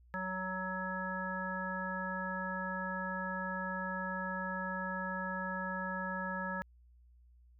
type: harmonic tone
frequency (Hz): 186.5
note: F#3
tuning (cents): +14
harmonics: 1 / 3 / 5 / 7 / 9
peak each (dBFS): -41 / -44 / -42 / -43 / -40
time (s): 0.14-6.62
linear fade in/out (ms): 0
effects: added 60 Hz sine -59 dBFS peak until 7.59 s